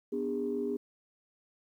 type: chord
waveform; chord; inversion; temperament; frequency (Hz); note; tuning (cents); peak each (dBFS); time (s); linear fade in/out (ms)
sine; G# diminished; first; equal with one note detuned; 246.9 / 293.7 / 405.8; B3 / D4 / G#4; 0 / 0 / -40; -35 / -37 / -32; 0.12-0.77; 10
effects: tanh soft clip ceiling -22 dBFS + 11-bit